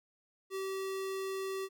square tone, 384.8 Hz, G4, 32 cents flat, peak -36 dBFS, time 0.5-1.69 s, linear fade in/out 50 ms, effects none

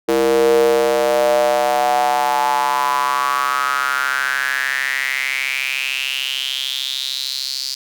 square tone with high-pass filter sweep, 66.7 Hz, C2, 34 cents sharp, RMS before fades -18 dBFS, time 0.08-7.75 s, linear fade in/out 10 ms, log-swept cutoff 400 to 4700 Hz, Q 6.4, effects none

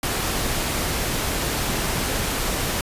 pink noise, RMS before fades -24 dBFS, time 0.03-2.81 s, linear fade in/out 2 ms, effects resampled to 32000 Hz

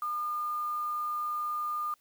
sine tone with quantisation, 1211 Hz, D#6, 47 cents flat, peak -30 dBFS, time 0.02-1.94 s, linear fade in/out 2 ms, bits 8, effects white hiss -69 dBFS RMS until 2 s

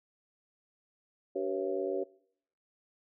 harmonic tone with a mistuned harmonic, 96.1 Hz, G2, 34 cents flat, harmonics 3 / 4 / 5 / 6 / 7, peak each -40 / -33 / -39 / -36 / -44 dBFS, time 1.35-2.04 s, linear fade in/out 10 ms, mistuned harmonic 6, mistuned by -84 cents, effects noise-tail reverb RT60 0.7 s tail -23 dB re dry

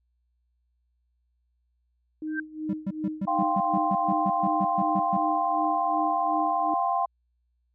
sine tone with tremolo, 310 Hz, D#4, 6 cents flat, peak -28 dBFS, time 2.22-6.74 s, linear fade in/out 2 ms, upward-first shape sine, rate 2.7 Hz, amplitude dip 85%
sine tone with exponential growth, 1568 Hz, G6, in tune, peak -24 dBFS, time 2.27-2.4 s, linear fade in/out 5 ms, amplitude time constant 28 ms
triangle tone bursts, 196 Hz, G3, in tune, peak -23 dBFS, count 15, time 2.69-5.17 s, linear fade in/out 5 ms, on 44 ms, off 130 ms
sine chord, F suspended second, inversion none, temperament equal, 698.5 / 784 / 1046.5 Hz, F5 / G5 / C6, 0 / 0 / 0 cents, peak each -27 dBFS, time 3.27-7.06 s, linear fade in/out 10 ms
effects added 60 Hz sine -69 dBFS peak until 7.74 s

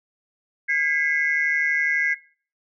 sine tone cluster, 1632 / 2010 / 2162 Hz, G#6 / B6 / C#7, -31 / +30 / -44 cents, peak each -23 dBFS, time 0.68-2.15 s, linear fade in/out 20 ms, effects noise-tail reverb RT60 0.4 s tail -17 dB re dry + tanh soft clip ceiling -11 dBFS

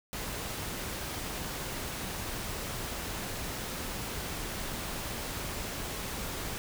pink noise, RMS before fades -37 dBFS, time 0.13-6.58 s, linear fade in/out 0 ms, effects none

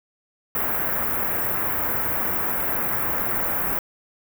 white band-stop noise, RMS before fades -24 dBFS, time 0.55-3.79 s, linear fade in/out 2 ms, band 1800 to 15000 Hz, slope 24 dB/octave, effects none

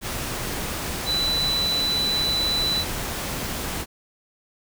sine tone in noise, 3980 Hz, B7, 13 cents sharp, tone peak -21 dBFS, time 1.05-2.85 s, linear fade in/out 50 ms, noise pink, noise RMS -29 dBFS, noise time 0.01-3.86 s, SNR +5 dB, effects none

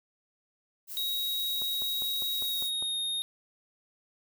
violet noise, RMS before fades -39 dBFS, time 0.87-2.71 s, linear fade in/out 50 ms
square tone with pitch glide, 3805 to 3703 Hz, A#7 to A#7, +35 to -12 cents, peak -30 dBFS, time 0.97-3.22 s, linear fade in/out 0 ms, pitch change -47 cents, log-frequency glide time 2.36-2.97 s
click train, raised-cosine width 1 ms, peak -31 dBFS, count 7, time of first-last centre 1.62-2.825 s, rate 4.98 Hz
effects none

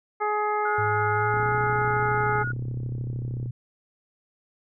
harmonic tone, 420.6 Hz, G#4, 22 cents sharp, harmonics 1 / 2 / 3 / 4 / 5, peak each -28 / -26 / -28 / -39 / -36 dBFS, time 0.2-2.44 s, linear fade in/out 20 ms
sine tone, 1443 Hz, F#6, 44 cents flat, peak -28 dBFS, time 0.65-2.52 s, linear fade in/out 5 ms
sine tone with pitch glide, 106.6 to 121.75 Hz, G#2 to B2, +46 to -24 cents, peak -28 dBFS, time 0.78-3.51 s, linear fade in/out 5 ms, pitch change +230 cents, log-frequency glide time 1.13-1.53 s
click train, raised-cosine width 3 ms, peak -25 dBFS, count 72, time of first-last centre 1.34-3.459 s, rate 33.5 Hz
effects none

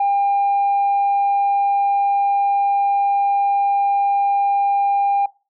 sine tone, 801 Hz, G5, 37 cents sharp, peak -13 dBFS, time 0-5.26 s, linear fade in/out 5 ms, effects noise-tail reverb RT60 0.3 s tail -22 dB re dry + tanh soft clip ceiling -12 dBFS

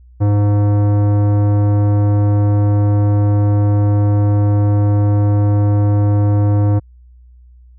sine tone with tanh clipping, 102.8 Hz, G#2, 17 cents flat, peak -12 dBFS, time 0.2-6.8 s, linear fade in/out 20 ms, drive 16 dB, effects added 61 Hz sine -40 dBFS peak until 7.78 s

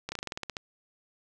slowing click train, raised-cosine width 0.2 ms, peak -17 dBFS, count 11, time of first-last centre 0.09-0.568 s, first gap 30 ms, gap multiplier 1.1, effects none

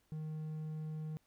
triangle tone, 155.56 Hz, D#3, in tune, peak -37 dBFS, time 0.12-1.17 s, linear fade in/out 0 ms, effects pink hiss -75 dBFS RMS until 1.26 s

